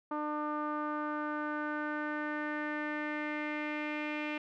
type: tone with low-pass filter sweep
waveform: sawtooth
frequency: 300 Hz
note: D4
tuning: 37 cents sharp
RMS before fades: -36 dBFS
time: 0.11-4.38 s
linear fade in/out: 5 ms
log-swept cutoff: 1100 to 2500 Hz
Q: 4.3
effects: none